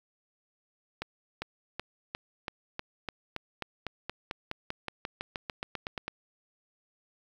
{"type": "accelerating click train", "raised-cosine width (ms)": 0.3, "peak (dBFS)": -18, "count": 24, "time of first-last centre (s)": [1.02, 6.08], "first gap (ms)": 400, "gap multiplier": 0.94, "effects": ["8-bit"]}